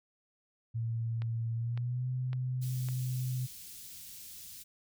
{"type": "tone with pitch glide", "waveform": "sine", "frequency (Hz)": [114.7, 127.27], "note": ["A#2", "C3"], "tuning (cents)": [-28, -48], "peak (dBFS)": -31, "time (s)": [0.74, 3.47], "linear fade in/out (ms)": 20, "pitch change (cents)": 180, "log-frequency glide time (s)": [1.55, 2.08]}
{"type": "click train", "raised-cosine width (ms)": 0.3, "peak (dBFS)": -30, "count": 4, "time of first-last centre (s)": [1.22, 2.887], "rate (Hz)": 1.8}
{"type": "band-stop noise", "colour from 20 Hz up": "white", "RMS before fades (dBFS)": -48, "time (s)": [2.61, 4.64], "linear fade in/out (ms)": 20, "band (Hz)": [170, 3600], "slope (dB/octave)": 12}
{"effects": []}